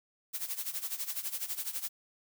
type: noise with tremolo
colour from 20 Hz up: blue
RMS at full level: -34 dBFS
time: 0.33-1.89 s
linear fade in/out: 20 ms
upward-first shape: sine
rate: 12 Hz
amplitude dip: 80%
effects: none